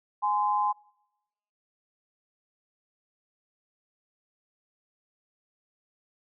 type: tone pair together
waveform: sine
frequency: 834.2 / 1032 Hz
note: G#5 / C6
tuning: +7 / -24 cents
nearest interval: major third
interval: 369 cents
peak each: -26 dBFS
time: 0.22-0.73 s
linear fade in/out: 20 ms
effects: noise-tail reverb RT60 0.9 s tail -25 dB re dry